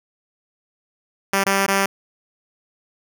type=tone with dropouts; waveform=5% pulse; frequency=196 Hz; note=G3; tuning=in tune; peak=-5 dBFS; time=1.33-1.86 s; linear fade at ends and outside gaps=5 ms; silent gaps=1.439-1.463 / 1.664-1.681 s; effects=none